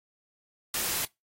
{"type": "noise", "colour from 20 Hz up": "white", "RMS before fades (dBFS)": -30, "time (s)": [0.74, 1.05], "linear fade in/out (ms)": 2, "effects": ["noise-tail reverb RT60 0.2 s tail -24 dB re dry", "AAC 48 kbps"]}